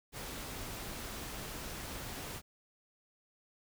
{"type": "noise", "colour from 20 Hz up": "pink", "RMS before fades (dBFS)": -43, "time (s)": [0.12, 2.42], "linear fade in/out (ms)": 50, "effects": []}